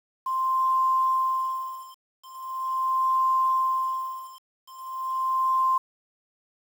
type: tone with tremolo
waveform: sine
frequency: 1046.5 Hz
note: C6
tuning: in tune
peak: -19 dBFS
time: 0.26-5.78 s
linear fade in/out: 5 ms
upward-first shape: sine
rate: 0.41 Hz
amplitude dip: 100%
effects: 8-bit